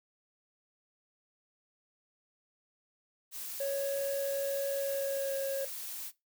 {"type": "noise", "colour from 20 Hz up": "blue", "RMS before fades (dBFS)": -41, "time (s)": [3.31, 6.12], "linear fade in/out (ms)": 50}
{"type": "tone with pitch glide", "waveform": "triangle", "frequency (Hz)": [554.4, 546.1], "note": ["C#5", "C#5"], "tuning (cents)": [0, -26], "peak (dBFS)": -29, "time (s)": [3.6, 5.65], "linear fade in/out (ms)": 5, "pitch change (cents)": -26, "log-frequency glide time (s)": [4.82, 5.39]}
{"effects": ["noise-tail reverb RT60 0.2 s tail -19 dB re dry"]}